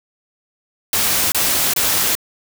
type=noise bursts; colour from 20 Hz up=white; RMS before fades=-17 dBFS; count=3; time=0.93-2.152 s; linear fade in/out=2 ms; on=390 ms; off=26 ms; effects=none